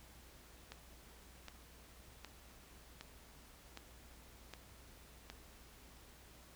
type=click train; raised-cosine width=0.2 ms; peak=-30 dBFS; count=7; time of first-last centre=0.72-5.3 s; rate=1.31 Hz; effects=added 60 Hz sine -62 dBFS peak until 6.55 s + pink hiss -61 dBFS RMS until 6.55 s